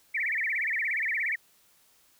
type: tone with vibrato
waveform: sine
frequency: 2031 Hz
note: B6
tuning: 48 cents sharp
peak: -26 dBFS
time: 0.14-1.36 s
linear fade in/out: 10 ms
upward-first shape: sine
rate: 17 Hz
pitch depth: 250 cents each way
effects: white hiss -63 dBFS RMS until 2.19 s